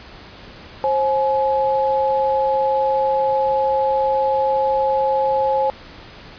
sine tone pair together, 532.9 / 846 Hz, C5 / G#5, +32 / +32 cents, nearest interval minor sixth, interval 800 cents, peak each -18 dBFS, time 0.84-5.7 s, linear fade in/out 0 ms, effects pink hiss -40 dBFS RMS until 6.38 s + resampled to 11025 Hz

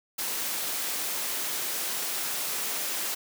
white high-pass noise, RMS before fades -31 dBFS, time 0.18-3.15 s, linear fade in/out 10 ms, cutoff 230 Hz, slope 12 dB/octave, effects none

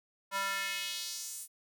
square tone with high-pass filter sweep, 196 Hz, G3, in tune, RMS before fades -37 dBFS, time 0.31-1.48 s, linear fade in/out 50 ms, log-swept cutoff 1000 to 10000 Hz, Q 1.8, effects none

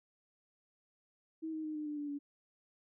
sine tone with pitch steps, 320 / 314.1 / 308.4 / 302.7 / 297.2 / 291.8 / 286.4 Hz, D#4 / D#4 / D#4 / D#4 / D4 / D4 / D4, +49 / +16 / -15 / -48 / +21 / -11 / -43 cents, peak -37 dBFS, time 1.42-2.19 s, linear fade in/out 20 ms, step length 110 ms, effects none

